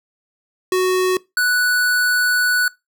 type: tone pair in turn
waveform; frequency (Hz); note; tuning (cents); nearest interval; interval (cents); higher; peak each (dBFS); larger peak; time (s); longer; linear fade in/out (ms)
square; 370 / 1480; F#4 / F#6; 0 / 0; 2 octaves; 2400; second; -15; neither; 0.72-1.17 / 1.37-2.68; second; 2
effects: noise-tail reverb RT60 0.2 s tail -21 dB re dry